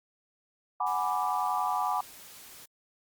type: chord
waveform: sine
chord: G# half-diminished seventh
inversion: third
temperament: equal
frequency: 740 / 830.6 / 987.8 / 1174.7 Hz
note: F#5 / G#5 / B5 / D6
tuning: 0 / 0 / 0 / 0 cents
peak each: -32 dBFS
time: 0.8-2.01 s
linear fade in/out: 5 ms
type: noise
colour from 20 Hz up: white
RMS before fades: -49 dBFS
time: 0.86-2.66 s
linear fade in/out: 10 ms
effects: Opus 48 kbps